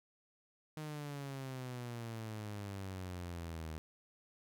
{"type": "exponential sweep", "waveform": "sawtooth", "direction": "down", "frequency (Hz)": [155.56, 77.7], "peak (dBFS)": -38, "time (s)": [0.77, 3.78], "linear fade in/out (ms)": 0, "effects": []}